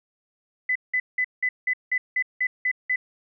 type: tone bursts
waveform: sine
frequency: 2006 Hz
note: B6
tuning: 26 cents sharp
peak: -20 dBFS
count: 10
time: 0.69-2.96 s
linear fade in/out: 5 ms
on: 65 ms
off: 180 ms
effects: none